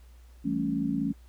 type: chord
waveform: sine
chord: A dominant seventh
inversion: second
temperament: equal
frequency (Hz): 164.81 / 196 / 220 / 277.2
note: E3 / G3 / A3 / C#4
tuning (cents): 0 / 0 / 0 / 0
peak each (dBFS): -34 / -34 / -31 / -29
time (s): 0.44-1.13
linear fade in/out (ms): 20
effects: added 60 Hz sine -49 dBFS peak until 1.28 s + pink hiss -64 dBFS RMS until 1.28 s